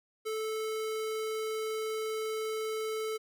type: tone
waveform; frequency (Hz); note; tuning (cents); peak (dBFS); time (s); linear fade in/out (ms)
square; 437.3; A4; -11; -33; 0.25-3.18; 20
effects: none